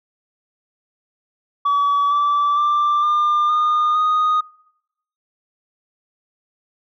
sine tone with pitch steps, 1141 / 1160.3 / 1179.9 / 1199.8 / 1220.1 / 1240.7 Hz, C#6 / D6 / D6 / D6 / D#6 / D#6, +50 / -21 / +8 / +37 / -34 / -5 cents, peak -12 dBFS, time 1.65-4.41 s, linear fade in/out 10 ms, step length 460 ms, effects noise-tail reverb RT60 0.8 s tail -24 dB re dry + tanh soft clip ceiling -13 dBFS

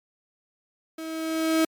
35% pulse tone with level ramp, 321.1 Hz, E4, 45 cents flat, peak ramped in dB -32 to -16 dBFS, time 0.98-1.65 s, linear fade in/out 5 ms, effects MP3 96 kbps

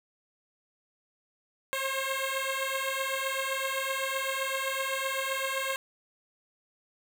10% pulse beating tone pair, 532 / 539.8 Hz, C5 / C#5, +29 / -46 cents, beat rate 7.8 Hz, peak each -24 dBFS, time 1.73-5.76 s, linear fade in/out 0 ms, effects none

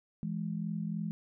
sine tone pair together, 166.6 / 209.9 Hz, E3 / G#3, +19 / +19 cents, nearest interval major third, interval 400 cents, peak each -35 / -36 dBFS, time 0.23-1.11 s, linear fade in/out 0 ms, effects none

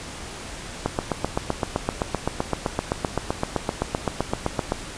click train, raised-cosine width 1 ms, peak -7 dBFS, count 31, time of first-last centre 0.86-4.721 s, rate 7.77 Hz, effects pink hiss -36 dBFS RMS until 4.97 s + resampled to 22050 Hz

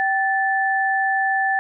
sine tone pair together, 774.6 / 1753 Hz, G5 / A6, -21 / -7 cents, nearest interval octave + major second, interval 1414 cents, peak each -20 dBFS, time 0-1.59 s, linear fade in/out 0 ms, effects none

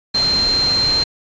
sine tone in noise, 4159 Hz, C8, 11 cents flat, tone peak -14 dBFS, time 0.14-1.04 s, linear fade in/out 10 ms, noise pink, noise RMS -25 dBFS, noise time 0.14-1.04 s, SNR +8 dB, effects resampled to 16000 Hz

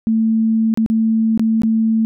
sine tone with dropouts, 222.8 Hz, A3, 22 cents sharp, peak -12 dBFS, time 0.07-2.05 s, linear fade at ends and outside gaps 0 ms, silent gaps 0.74-0.774 / 0.862-0.9 / 1.376-1.395 / 1.619-1.634 s, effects none

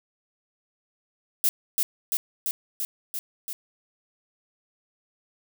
violet noise with echo, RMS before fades -21 dBFS, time 1.44-1.49 s, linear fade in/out 0 ms, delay 340 ms, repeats 6, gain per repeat -2 dB, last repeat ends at 3.53 s, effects none

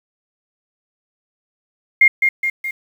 sine tone with echo, 2124 Hz, C7, 25 cents sharp, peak -6 dBFS, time 2.01-2.08 s, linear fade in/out 5 ms, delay 210 ms, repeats 3, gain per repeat -5 dB, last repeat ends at 2.71 s, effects 7-bit

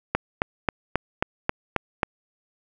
click train, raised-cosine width 0.5 ms, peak -5 dBFS, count 8, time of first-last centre 0.15-2.032 s, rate 3.72 Hz, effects none

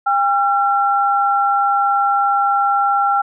sine tone pair together, 802 / 1360.8 Hz, G5 / F6, +39 / -45 cents, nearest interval major sixth, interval 916 cents, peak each -15 / -16 dBFS, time 0.06-3.22 s, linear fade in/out 10 ms, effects none

